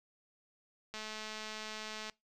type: click train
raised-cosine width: 0.2 ms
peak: -26 dBFS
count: 251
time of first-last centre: 0.94-2.097 s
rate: 216 Hz
effects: noise-tail reverb RT60 0.2 s tail -23 dB re dry